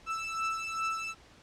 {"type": "beating tone pair", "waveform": "30% pulse", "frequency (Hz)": [1320, 1322.5], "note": ["E6", "E6"], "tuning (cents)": [2, 5], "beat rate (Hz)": 2.5, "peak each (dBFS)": [-32, -32], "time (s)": [0.06, 1.15], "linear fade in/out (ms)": 50, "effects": ["pink hiss -57 dBFS RMS until 1.42 s", "low-pass 6000 Hz 12 dB/octave"]}